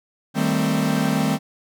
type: chord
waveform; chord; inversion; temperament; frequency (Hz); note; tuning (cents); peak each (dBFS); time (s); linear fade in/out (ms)
45% pulse; A half-diminished seventh; second; equal with one note detuned; 155.56 / 196 / 222.6 / 261.6; Eb3 / G3 / A3 / C4; 0 / 0 / +20 / 0; -24; 0.34-1.39; 50
effects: none